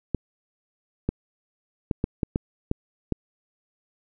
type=clicks; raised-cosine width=3 ms; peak=-10 dBFS; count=8; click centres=0.147 / 1.09 / 1.912 / 2.041 / 2.232 / 2.359 / 2.714 / 3.123 s; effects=none